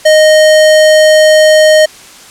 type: tone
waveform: square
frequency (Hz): 620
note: D#5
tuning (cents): -6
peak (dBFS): -3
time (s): 0.05-1.86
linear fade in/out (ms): 10
effects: white hiss -34 dBFS RMS until 2.3 s + low-pass 9000 Hz 12 dB/octave